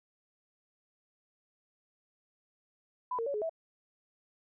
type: tone with pitch steps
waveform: sine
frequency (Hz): 999 / 458.8 / 563 / 421.7 / 652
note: B5 / A#4 / C#5 / G#4 / E5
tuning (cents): +20 / -28 / +27 / +26 / -19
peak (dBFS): -31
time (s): 3.11-3.495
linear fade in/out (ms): 5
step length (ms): 77
effects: none